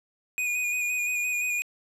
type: tone with vibrato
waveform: square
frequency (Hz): 2465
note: D#7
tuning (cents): -17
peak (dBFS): -26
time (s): 0.38-1.62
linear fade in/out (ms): 0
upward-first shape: square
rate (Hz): 5.8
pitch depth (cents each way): 20
effects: low-pass 12000 Hz 12 dB/octave